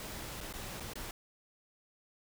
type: noise with dropouts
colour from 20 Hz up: pink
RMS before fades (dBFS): -43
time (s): 0-1.11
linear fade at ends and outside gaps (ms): 2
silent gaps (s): 0.406-0.41 / 0.528-0.537 / 0.8-0.804 / 0.935-0.955
effects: none